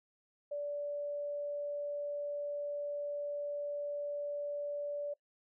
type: tone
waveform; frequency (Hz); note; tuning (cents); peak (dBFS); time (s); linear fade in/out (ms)
sine; 580; D5; -22; -35; 0.51-5.14; 10
effects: noise-tail reverb RT60 0.1 s tail -21 dB re dry